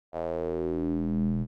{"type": "tone with band-pass filter sweep", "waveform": "square", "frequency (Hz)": 41.39, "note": "E1", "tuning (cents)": 8, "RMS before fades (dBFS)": -29, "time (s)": [0.12, 1.47], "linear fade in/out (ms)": 50, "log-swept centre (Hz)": [660, 160], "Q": 4.5, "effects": []}